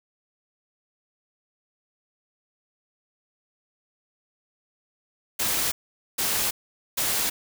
white noise bursts, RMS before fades -25 dBFS, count 3, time 5.39-7.3 s, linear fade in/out 10 ms, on 330 ms, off 460 ms, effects none

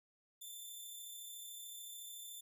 10% pulse tone with amplitude modulation, 3543 Hz, A7, 11 cents sharp, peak -39 dBFS, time 0.41-2.41 s, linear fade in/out 10 ms, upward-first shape sine, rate 33.7 Hz, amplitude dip 25%, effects none

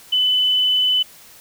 sine tone, 3008 Hz, F#7, 28 cents sharp, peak -14 dBFS, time 0.12-1.03 s, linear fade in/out 10 ms, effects white hiss -45 dBFS RMS until 1.4 s

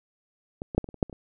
clicks, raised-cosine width 2 ms, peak -20 / -20 / -7 / -22 / -26 / -30 / -8 / -28 / -27 dBFS, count 9, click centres 0.619 / 0.748 / 0.78 / 0.843 / 0.889 / 0.943 / 1.028 / 1.097 / 1.128 s, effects none

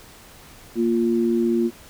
sine tone pair together, 233.1 / 348.5 Hz, A#3 / F4, 0 / -4 cents, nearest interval perfect fifth, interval 696 cents, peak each -20 dBFS, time 0.75-1.71 s, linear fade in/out 50 ms, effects pink hiss -46 dBFS RMS until 1.89 s

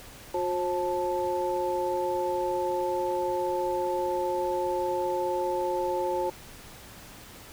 sine tone cluster, 360.1 / 535 / 877 Hz, F#4 / C5 / A5, -47 / +38 / -6 cents, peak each -30 dBFS, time 0.34-6.3 s, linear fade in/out 5 ms, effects pink hiss -47 dBFS RMS until 7.52 s

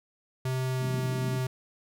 square tone with pitch glide, 129.5 to 128.75 Hz, C3 to C3, -17 to -28 cents, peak -28 dBFS, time 0.45-1.47 s, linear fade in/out 5 ms, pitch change -11 cents, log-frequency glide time 0.68-0.89 s
pink band-pass noise, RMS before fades -37 dBFS, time 0.79-1.42 s, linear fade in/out 50 ms, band 150 to 260 Hz, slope 24 dB/octave
effects none

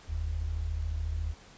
sine tone pair together, 44.63 / 78.7 Hz, F1 / D#2, +38 / +20 cents, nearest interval minor seventh, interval 982 cents, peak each -34 / -31 dBFS, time 0.07-1.35 s, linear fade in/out 50 ms, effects pink hiss -54 dBFS RMS until 1.57 s + resampled to 16000 Hz

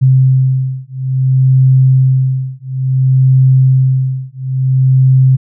sine beating tone pair, 130.81 / 131.39 Hz, C3 / C3, 0 / +8 cents, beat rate 0.58 Hz, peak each -10 dBFS, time 0.01-5.37 s, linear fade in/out 20 ms, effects none

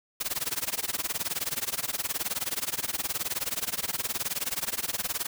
white noise with tremolo, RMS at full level -28 dBFS, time 0.2-5.27 s, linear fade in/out 10 ms, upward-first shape sine, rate 19 Hz, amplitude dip 95%, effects none

